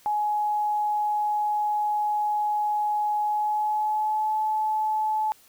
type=tone with pitch glide; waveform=sine; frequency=840 to 862.6 Hz; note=G#5 to A5; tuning=+19 to -35 cents; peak=-22 dBFS; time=0.06-5.32 s; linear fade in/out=0 ms; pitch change=+46 cents; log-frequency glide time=3.22-4.37 s; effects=white hiss -56 dBFS RMS until 5.48 s